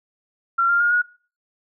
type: tone with pitch steps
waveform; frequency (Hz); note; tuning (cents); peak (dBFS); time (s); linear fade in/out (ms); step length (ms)
sine; 1369 / 1395.3 / 1422.2 / 1449.6; F6 / F6 / F6 / F#6; -35 / -2 / +31 / -36; -15; 0.58-1.02; 10; 110
effects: noise-tail reverb RT60 0.4 s tail -22 dB re dry